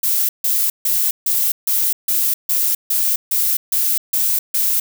violet noise bursts, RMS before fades -17 dBFS, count 12, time 0.03-4.8 s, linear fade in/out 5 ms, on 260 ms, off 150 ms, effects none

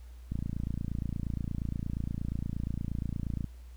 click train, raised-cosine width 5 ms, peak -21 dBFS, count 90, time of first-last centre 0.32-3.443 s, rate 28.5 Hz, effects added 60 Hz sine -45 dBFS peak until 3.76 s + pink hiss -64 dBFS RMS until 3.76 s

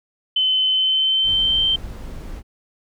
sine tone with pitch glide, 3051 to 3124 Hz, G7 to G7, -48 to -7 cents, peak -15 dBFS, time 0.36-1.76 s, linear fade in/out 5 ms, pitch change +41 cents, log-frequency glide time 0.69-1.62 s
brown noise, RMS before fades -32 dBFS, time 1.23-2.43 s, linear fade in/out 50 ms
effects none

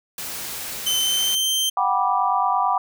white noise, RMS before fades -31 dBFS, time 0.18-1.35 s, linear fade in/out 2 ms
sawtooth tone with pitch glide, 3066 to 3130 Hz, G7 to G7, -39 to -3 cents, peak -16 dBFS, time 0.86-1.7 s, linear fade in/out 10 ms, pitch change +36 cents, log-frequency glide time 0.97-1.5 s
sine chord, G major seventh, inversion third, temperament just, 735 / 784 / 980 / 1176 Hz, F#5 / G5 / B5 / D6, -12 / 0 / -14 / +2 cents, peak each -24 / -23 / -22 / -23 dBFS, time 1.77-2.78 s, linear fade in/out 2 ms
effects none

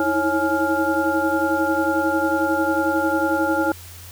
sine tone cluster, 317.2 / 328.3 / 550 / 840 / 1399 Hz, D#4 / E4 / C#5 / G#5 / F6, +33 / -7 / -14 / +19 / +3 cents, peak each -24 dBFS, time 0-3.72 s, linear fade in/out 2 ms, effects added 88 Hz sine -40 dBFS peak until 4.11 s + white hiss -42 dBFS RMS until 4.11 s

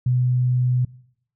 sine tone, 125.2 Hz, B2, 24 cents sharp, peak -16 dBFS, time 0.06-0.85 s, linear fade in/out 5 ms, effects noise-tail reverb RT60 0.7 s tail -22 dB re dry

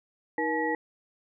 sine tone cluster, 315.4 / 476.7 / 854 / 1919 Hz, D#4 / A#4 / G#5 / A#6, +24 / +39 / +48 / +50 cents, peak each -31 dBFS, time 0.38-0.75 s, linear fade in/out 2 ms, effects none

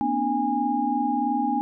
sine tone cluster, 235 / 258 / 296.1 / 820 Hz, A#3 / C4 / D4 / G#5, +14 / -24 / +14 / -22 cents, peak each -29 / -28 / -28 / -24 dBFS, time 0.01-1.61 s, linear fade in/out 0 ms, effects none

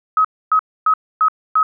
sine tone bursts, 1273 Hz, D#6, 39 cents sharp, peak -10 dBFS, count 5, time 0.17-1.63 s, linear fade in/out 2 ms, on 76 ms, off 270 ms, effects none

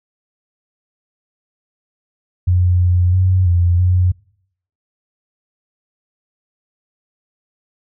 sine tone with pitch steps, 89.7 / 89.2 / 92.7 / 87.4 / 90.6 Hz, F2 / F2 / F#2 / F2 / F#2, +47 / +37 / +4 / +2 / -36 cents, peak -10 dBFS, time 2.47-4.12 s, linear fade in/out 10 ms, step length 330 ms, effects noise-tail reverb RT60 0.7 s tail -25 dB re dry

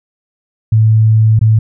sine tone with dropouts, 110 Hz, A2, in tune, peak -5 dBFS, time 0.72-1.59 s, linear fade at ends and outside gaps 5 ms, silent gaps 1.392-1.412 s, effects none

